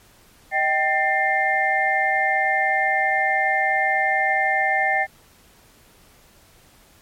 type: tone cluster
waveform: sine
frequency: 625 / 775 / 1794 / 2103 Hz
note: D#5 / G5 / A6 / C7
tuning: +8 / -20 / +33 / +8 cents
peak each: -28 / -21 / -22 / -23 dBFS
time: 0.51-5.07 s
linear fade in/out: 50 ms
effects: pink hiss -53 dBFS RMS until 7.01 s + MP3 64 kbps